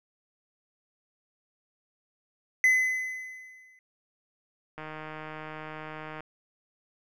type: tone with exponential decay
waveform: triangle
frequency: 2027 Hz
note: B6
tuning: 45 cents sharp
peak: -15 dBFS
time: 2.64-3.79 s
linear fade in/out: 1 ms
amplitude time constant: 250 ms
type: click train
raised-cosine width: 0.5 ms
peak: -25 dBFS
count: 222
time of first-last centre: 4.78-6.206 s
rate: 155 Hz
effects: none